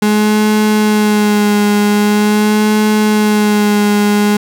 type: tone with vibrato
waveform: 35% pulse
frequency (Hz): 210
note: G#3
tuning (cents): +19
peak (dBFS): -7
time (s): 0.02-4.37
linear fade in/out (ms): 5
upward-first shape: sine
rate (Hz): 0.44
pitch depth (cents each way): 28
effects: none